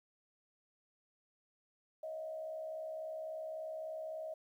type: tone with frequency modulation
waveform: sine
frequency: 634 Hz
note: D#5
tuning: 32 cents sharp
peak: -40 dBFS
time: 2.03-4.34 s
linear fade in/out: 5 ms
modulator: 63.6 Hz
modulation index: 0.52
effects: 12-bit